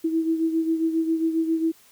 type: beating tone pair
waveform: sine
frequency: 323.8 / 331.2 Hz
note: E4 / E4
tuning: -31 / +8 cents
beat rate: 7.4 Hz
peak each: -21 / -28 dBFS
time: 0.04-1.72 s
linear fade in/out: 10 ms
effects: white hiss -55 dBFS RMS until 1.91 s